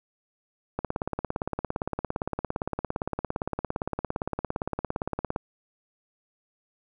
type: click train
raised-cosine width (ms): 1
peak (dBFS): -14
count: 81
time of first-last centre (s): 0.79-5.361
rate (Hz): 17.5
effects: none